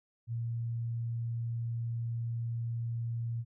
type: tone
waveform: sine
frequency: 116.54 Hz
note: A#2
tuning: in tune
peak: -32 dBFS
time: 0.27-3.45 s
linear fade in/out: 50 ms
effects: none